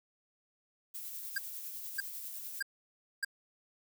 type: noise with tremolo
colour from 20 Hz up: violet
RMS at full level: -42 dBFS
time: 0.94-2.61 s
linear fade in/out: 10 ms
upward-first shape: sine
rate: 10 Hz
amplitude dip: 30%
type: tone bursts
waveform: square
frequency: 1605 Hz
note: G6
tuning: 40 cents sharp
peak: -31 dBFS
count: 4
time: 1.36-3.248 s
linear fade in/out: 5 ms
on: 22 ms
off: 600 ms
effects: none